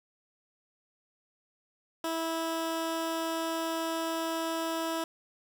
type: tone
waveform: 15% pulse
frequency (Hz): 327.1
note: E4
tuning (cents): -13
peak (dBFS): -24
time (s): 2.04-5.04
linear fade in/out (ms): 2
effects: none